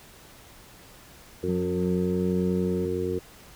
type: harmonic tone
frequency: 91 Hz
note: F#2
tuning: 28 cents flat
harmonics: 1 / 2 / 3 / 4 / 5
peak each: -34 / -35 / -35 / -29 / -30 dBFS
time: 1.43-3.19 s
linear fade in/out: 5 ms
type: tone with pitch glide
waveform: triangle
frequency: 180 to 182.93 Hz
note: F#3 to F#3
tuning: -47 to -19 cents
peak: -25 dBFS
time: 1.48-2.86 s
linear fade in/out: 10 ms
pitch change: +28 cents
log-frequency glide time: 1.98-2.19 s
effects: pink hiss -50 dBFS RMS until 3.55 s